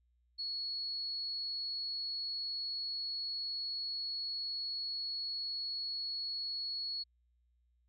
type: tone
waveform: sine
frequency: 4361 Hz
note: C#8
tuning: 29 cents flat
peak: -36 dBFS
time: 0.38-7.04 s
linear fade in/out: 20 ms
effects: added 60 Hz sine -70 dBFS peak until 7.88 s